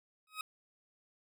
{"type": "tone with exponential growth", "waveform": "20% pulse", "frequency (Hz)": 1265, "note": "D#6", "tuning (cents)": 28, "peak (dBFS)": -29, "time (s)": [0.27, 0.41], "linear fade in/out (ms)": 2, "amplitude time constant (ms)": 29, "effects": []}